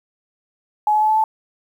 sine tone with pitch steps, 846 / 853.4 / 860.8 / 868.3 / 875.8 Hz, G#5 / G#5 / A5 / A5 / A5, +32 / +47 / -38 / -23 / -8 cents, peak -13 dBFS, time 0.87-1.24 s, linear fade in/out 2 ms, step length 74 ms, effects 8-bit

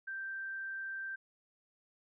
sine tone, 1568 Hz, G6, in tune, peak -38 dBFS, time 0.07-1.16 s, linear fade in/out 10 ms, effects none

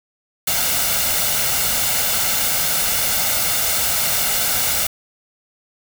white noise with comb filter, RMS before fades -19 dBFS, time 0.47-4.87 s, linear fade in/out 5 ms, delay 1.4 ms, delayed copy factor +0.55, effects none

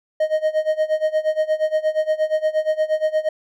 triangle tone with tremolo, 622.3 Hz, D#5, in tune, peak -12 dBFS, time 0.2-3.29 s, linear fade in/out 5 ms, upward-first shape sine, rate 8.5 Hz, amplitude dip 90%, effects none

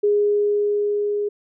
sine tone with level ramp, 412.8 Hz, G#4, 10 cents flat, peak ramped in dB -14 to -20 dBFS, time 0.03-1.29 s, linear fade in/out 10 ms, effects none

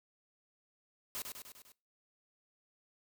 white noise with echo, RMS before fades -40 dBFS, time 1.15-1.22 s, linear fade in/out 0 ms, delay 100 ms, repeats 5, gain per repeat -4 dB, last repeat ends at 1.72 s, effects noise-tail reverb RT60 0.3 s tail -22 dB re dry

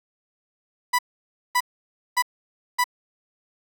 30% pulse tone bursts, 988 Hz, B5, in tune, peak -15 dBFS, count 4, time 0.93-2.842 s, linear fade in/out 10 ms, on 58 ms, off 560 ms, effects none

